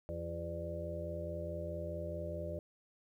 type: harmonic tone with a mistuned harmonic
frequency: 84.7 Hz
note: E2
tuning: 48 cents sharp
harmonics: 1 / 2 / 4 / 5 / 6 / 7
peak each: -43 / -46 / -48 / -52 / -47 / -42 dBFS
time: 0.09-2.59 s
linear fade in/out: 0 ms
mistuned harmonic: 5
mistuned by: -63 cents
effects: 12-bit